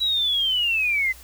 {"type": "linear sweep", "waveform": "sine", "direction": "down", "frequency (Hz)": [3929, 2014], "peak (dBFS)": -19, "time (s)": [0, 1.13], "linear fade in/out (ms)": 20, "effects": ["added 60 Hz sine -46 dBFS peak until 1.23 s", "white hiss -47 dBFS RMS until 1.23 s"]}